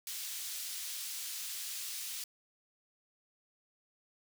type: high-pass noise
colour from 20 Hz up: pink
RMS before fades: -41 dBFS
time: 0.07-2.24 s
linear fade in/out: 2 ms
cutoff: 3900 Hz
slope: 12 dB/octave
effects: none